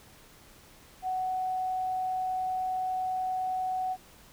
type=tone; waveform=sine; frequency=745 Hz; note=F#5; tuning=12 cents sharp; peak=-28 dBFS; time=1.02-3.97 s; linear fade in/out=50 ms; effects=pink hiss -55 dBFS RMS until 4.32 s